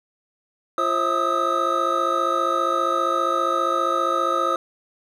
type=tone cluster; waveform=triangle; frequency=344.6 / 534 / 652 / 1236 / 1291 Hz; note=F4 / C5 / E5 / D#6 / E6; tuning=-23 / +35 / -19 / -12 / -37 cents; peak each=-27 / -24 / -29 / -21 / -22 dBFS; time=0.78-4.56 s; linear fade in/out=2 ms; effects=none